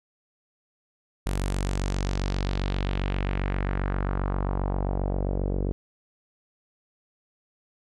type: tone with low-pass filter sweep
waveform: sawtooth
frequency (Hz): 47.52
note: F#1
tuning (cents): +47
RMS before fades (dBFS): -27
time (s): 1.26-5.72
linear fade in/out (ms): 0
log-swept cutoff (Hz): 11000 to 430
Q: 1.8
effects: none